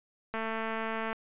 click train, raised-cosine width 0.5 ms, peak -20 dBFS, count 177, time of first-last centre 0.34-1.129 s, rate 223 Hz, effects resampled to 8000 Hz

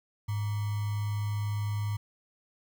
sine tone with sample-and-hold, 103.9 Hz, G#2, 1 cent sharp, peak -28 dBFS, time 0.28-1.97 s, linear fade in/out 10 ms, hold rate 1050 Hz, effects none

